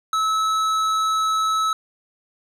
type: tone with tanh clipping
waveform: triangle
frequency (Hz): 1299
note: E6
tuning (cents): -26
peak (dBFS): -20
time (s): 0.13-1.73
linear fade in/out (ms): 2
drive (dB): 17
effects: none